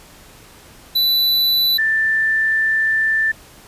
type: tone pair in turn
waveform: square / sine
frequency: 3977 / 1771.6 Hz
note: B7 / A6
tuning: +11 / +11 cents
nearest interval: octave + major second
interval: 1400 cents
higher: first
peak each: -14 dBFS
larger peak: neither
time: 0.95-1.78 / 1.78-3.32 s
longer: second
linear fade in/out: 10 ms
effects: pink hiss -44 dBFS RMS until 3.67 s + resampled to 32000 Hz